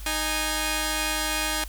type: tone pair together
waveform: 5% pulse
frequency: 309.5 / 826.3 Hz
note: D#4 / G#5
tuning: -9 / -9 cents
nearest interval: octave + perfect fourth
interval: 1700 cents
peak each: -16 dBFS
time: 0.06-1.64 s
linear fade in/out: 2 ms
effects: added 50 Hz sine -35 dBFS peak until 1.68 s + white hiss -46 dBFS RMS until 1.68 s